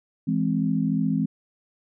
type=chord; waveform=sine; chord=E augmented; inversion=none; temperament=equal; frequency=164.81 / 207.7 / 261.6 Hz; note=E3 / G#3 / B#3; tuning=0 / 0 / 0 cents; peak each=-25 dBFS; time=0.27-1.26 s; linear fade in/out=10 ms; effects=none